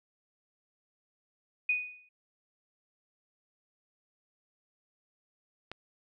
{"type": "tone with exponential decay", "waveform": "sine", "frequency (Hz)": 2481, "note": "D#7", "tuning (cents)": -6, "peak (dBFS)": -23, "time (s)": [1.69, 2.09], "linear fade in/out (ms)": 5, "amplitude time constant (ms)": 85}
{"type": "click", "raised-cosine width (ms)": 0.3, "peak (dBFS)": -24, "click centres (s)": 5.716}
{"effects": []}